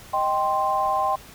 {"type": "chord", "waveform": "sine", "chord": "C minor", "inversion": "first", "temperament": "equal", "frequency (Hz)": [622.3, 784, 1046.5], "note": ["Eb5", "G5", "C6"], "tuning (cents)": [0, 0, 0], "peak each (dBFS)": [-28, -23, -23], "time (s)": [0.13, 1.16], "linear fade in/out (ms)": 10, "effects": ["pink hiss -45 dBFS RMS until 1.34 s"]}